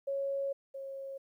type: tone pair in turn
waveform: sine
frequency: 552 / 543.8 Hz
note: C#5 / C#5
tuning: -7 / -33 cents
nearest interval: unison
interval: 26 cents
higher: first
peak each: -31 / -39 dBFS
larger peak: first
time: 0.07-0.53 / 0.74-1.18 s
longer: first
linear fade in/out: 10 ms
effects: 12-bit